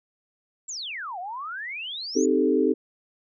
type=exponential two-way sweep; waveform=sine; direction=down then up; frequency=7790 to 688 to 7060 Hz; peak=-31 dBFS; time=0.68-2.26 s; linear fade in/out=10 ms; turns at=1.19 s
type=chord; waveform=sine; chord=A half-diminished seventh; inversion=first; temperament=equal; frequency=261.6 / 311.1 / 392 / 440 Hz; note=C4 / Eb4 / G4 / A4; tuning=0 / 0 / 0 / 0 cents; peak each=-24 dBFS; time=2.15-2.74 s; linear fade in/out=20 ms
effects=none